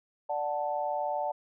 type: chord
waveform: sine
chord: D major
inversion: none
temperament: equal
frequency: 587.3 / 740 / 880 Hz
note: D5 / F#5 / A5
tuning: 0 / 0 / 0 cents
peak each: -33 dBFS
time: 0.29-1.32 s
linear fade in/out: 10 ms
effects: none